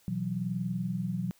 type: chord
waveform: sine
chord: B suspended fourth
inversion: none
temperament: just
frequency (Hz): 123.47 / 164.63 / 185.21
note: B2 / E3 / F#3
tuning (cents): 0 / -2 / +2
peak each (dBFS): -36 / -35 / -32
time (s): 0.08-1.31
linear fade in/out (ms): 0
effects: white hiss -64 dBFS RMS until 1.39 s